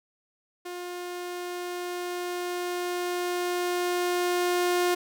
sawtooth tone with level ramp, 355.4 Hz, F4, 30 cents sharp, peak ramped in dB -31 to -18 dBFS, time 0.65-4.95 s, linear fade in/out 10 ms, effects none

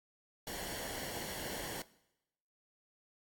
pink noise with comb filter, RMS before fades -42 dBFS, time 0.47-1.82 s, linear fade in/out 2 ms, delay 0.8 ms, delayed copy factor -0.6, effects noise-tail reverb RT60 0.9 s tail -20 dB re dry + AAC 64 kbps

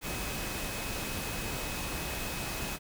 sine tone in noise, 2547 Hz, D#7, 40 cents sharp, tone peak -44 dBFS, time 0.01-2.79 s, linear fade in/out 50 ms, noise pink, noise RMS -36 dBFS, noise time 0.01-2.79 s, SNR -11 dB, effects none

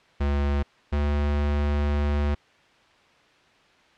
square tone pair in turn, 71.2 / 72.78 Hz, C#2 / D2, +47 / -15 cents, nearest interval unison, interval 38 cents, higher second, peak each -22 dBFS, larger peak neither, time 0.2-0.63 / 0.92-2.35 s, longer second, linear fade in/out 10 ms, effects white hiss -57 dBFS RMS until 3.97 s + low-pass 3000 Hz 12 dB/octave

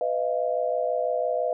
sine tone cluster, 499.8 / 619 / 685 Hz, B4 / D#5 / F5, +21 / -9 / -34 cents, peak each -27 / -27 / -28 dBFS, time 0.01-1.53 s, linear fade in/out 2 ms, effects none

